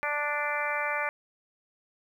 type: harmonic tone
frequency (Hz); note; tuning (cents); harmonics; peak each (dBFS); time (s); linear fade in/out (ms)
293.7; D4; 0; 2 / 3 / 4 / 5 / 6 / 7 / 8; -35 / -35 / -35 / -35 / -35 / -35 / -35; 0.03-1.09; 0
effects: 10-bit